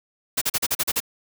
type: noise bursts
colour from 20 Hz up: white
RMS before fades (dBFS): -22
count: 8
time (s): 0.37-1.003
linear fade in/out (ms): 10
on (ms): 45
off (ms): 39
effects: none